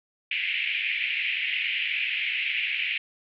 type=band-pass noise; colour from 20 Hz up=white; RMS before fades=-28 dBFS; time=0.31-2.98 s; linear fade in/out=5 ms; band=2100 to 2800 Hz; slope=48 dB/octave; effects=none